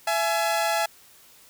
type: tone pair together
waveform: sawtooth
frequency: 670 / 844.1 Hz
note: E5 / G#5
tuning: +28 / +28 cents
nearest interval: major third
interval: 400 cents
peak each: -21 dBFS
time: 0.07-0.86 s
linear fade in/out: 5 ms
effects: white hiss -53 dBFS RMS until 1.49 s